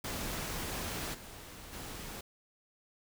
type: noise with level steps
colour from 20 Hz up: pink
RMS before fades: -38 / -49 / -44 dBFS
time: 0.04-2.21 s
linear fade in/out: 5 ms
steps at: 1.13 / 1.72 s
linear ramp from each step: 20 ms
effects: none